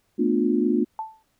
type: chord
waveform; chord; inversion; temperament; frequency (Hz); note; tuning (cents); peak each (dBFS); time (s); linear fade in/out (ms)
sine; B half-diminished seventh; third; just; 222.2 / 246.9 / 296.3 / 355.6; A3 / B3 / D4 / F4; +17 / 0 / +15 / +31; -24; 0.18-0.85; 20
type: tone with exponential decay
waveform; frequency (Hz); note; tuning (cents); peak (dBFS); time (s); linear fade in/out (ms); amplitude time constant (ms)
sine; 880; A5; 0; -24; 0.99-1.23; 1; 52
effects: pink hiss -69 dBFS RMS until 1.39 s